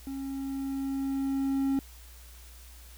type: tone with level ramp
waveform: triangle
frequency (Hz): 271.8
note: C#4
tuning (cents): -34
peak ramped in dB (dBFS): -32 to -22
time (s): 0.07-1.79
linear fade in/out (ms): 0
effects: added 60 Hz sine -48 dBFS peak until 2.97 s + white hiss -54 dBFS RMS until 2.97 s